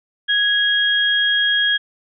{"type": "tone pair together", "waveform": "sine", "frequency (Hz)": [1661.2, 3270], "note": ["G#6", "G#7"], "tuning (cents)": [0, -28], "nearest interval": "octave", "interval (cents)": 1172, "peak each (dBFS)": -17, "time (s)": [0.28, 1.78], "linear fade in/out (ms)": 20, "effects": []}